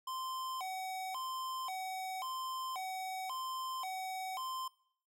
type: tone with vibrato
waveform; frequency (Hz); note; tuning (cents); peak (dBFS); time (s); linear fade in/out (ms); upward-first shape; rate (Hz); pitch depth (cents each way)
square; 885; A5; +10; -39; 0.07-4.68; 5; square; 0.93; 280
effects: noise-tail reverb RT60 0.6 s tail -22 dB re dry